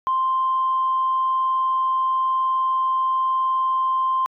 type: tone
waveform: sine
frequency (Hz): 1046.5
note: C6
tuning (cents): 0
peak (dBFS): -17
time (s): 0.07-4.26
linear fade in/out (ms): 0
effects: tanh soft clip ceiling -13 dBFS